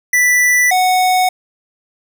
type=tone pair in turn; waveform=square; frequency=1975.5 / 738.3 Hz; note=B6 / F#5; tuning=0 / -4 cents; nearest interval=octave + perfect fourth; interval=1704 cents; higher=first; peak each=-10 / -11 dBFS; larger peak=first; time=0.13-0.71 / 0.71-1.29 s; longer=neither; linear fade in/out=5 ms; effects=none